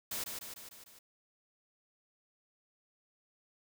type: noise with echo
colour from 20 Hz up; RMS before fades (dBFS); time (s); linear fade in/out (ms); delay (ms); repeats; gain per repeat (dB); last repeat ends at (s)
white; -38; 0.11-0.24; 5; 150; 5; -4; 0.99
effects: none